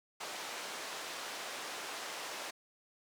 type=band-pass noise; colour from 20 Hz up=pink; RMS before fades=-43 dBFS; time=0.2-2.51 s; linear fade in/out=10 ms; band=560 to 7800 Hz; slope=12 dB/octave; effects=none